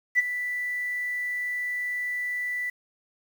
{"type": "tone with ADSR envelope", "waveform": "sine", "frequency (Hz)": 1975.5, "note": "B6", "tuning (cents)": 0, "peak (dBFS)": -14, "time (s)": [0.15, 2.7], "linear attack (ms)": 37, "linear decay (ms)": 23, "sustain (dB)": -13, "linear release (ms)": 6, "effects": ["tanh soft clip ceiling -12 dBFS", "8-bit"]}